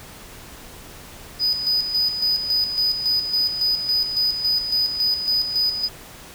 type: tone with tremolo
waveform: sine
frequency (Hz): 4978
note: D#8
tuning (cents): 0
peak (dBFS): -14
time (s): 1.39-5.89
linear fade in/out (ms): 50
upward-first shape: square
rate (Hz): 3.6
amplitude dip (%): 65
effects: tanh soft clip ceiling -16 dBFS + pink hiss -41 dBFS RMS until 6.34 s